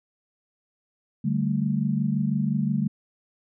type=chord; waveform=sine; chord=D suspended fourth; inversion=none; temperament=equal with one note detuned; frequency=146.83 / 194.19 / 220 Hz; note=D3 / G3 / A3; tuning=0 / -16 / 0 cents; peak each=-26 dBFS; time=1.24-2.88 s; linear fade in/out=10 ms; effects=none